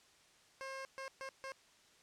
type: tone bursts at uneven times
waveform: 15% pulse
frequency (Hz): 535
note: C5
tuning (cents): +38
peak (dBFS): -37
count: 4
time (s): 0.61-0.85 / 0.98-1.08 / 1.21-1.29 / 1.44-1.52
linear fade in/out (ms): 0
effects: white hiss -66 dBFS RMS until 2.02 s + low-pass 7000 Hz 12 dB/octave